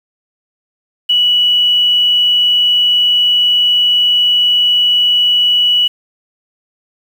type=tone with quantisation; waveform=sine; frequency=2942 Hz; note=F#7; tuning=11 cents flat; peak=-8 dBFS; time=1.09-5.88 s; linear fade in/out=10 ms; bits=6; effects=none